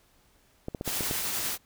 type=clicks; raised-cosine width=2 ms; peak=-19 dBFS; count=6; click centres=0.684 / 0.748 / 0.811 / 0.877 / 1.008 / 1.111 s
type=noise with tremolo; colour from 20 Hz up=white; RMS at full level=-30 dBFS; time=0.84-1.58 s; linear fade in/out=50 ms; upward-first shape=sine; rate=10 Hz; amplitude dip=25%
effects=pink hiss -64 dBFS RMS until 1.65 s